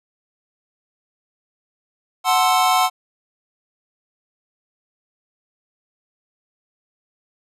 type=chord; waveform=square; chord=F# half-diminished seventh; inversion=none; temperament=equal; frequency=740 / 880 / 1046.5 / 1318.5 Hz; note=F#5 / A5 / C6 / E6; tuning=0 / 0 / 0 / 0 cents; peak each=-18 / -24 / -20 / -23 dBFS; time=2.24-2.9 s; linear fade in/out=50 ms; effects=resampled to 32000 Hz